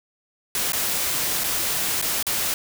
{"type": "noise with dropouts", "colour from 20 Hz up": "white", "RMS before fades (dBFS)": -24, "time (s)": [0.55, 2.54], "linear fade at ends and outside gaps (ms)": 1, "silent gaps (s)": [[0.721, 0.732], [1.437, 1.441], [2.015, 2.024], [2.227, 2.267]], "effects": []}